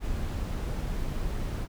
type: noise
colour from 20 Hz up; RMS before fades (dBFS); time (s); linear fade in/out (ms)
brown; -31; 0-1.68; 50
effects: none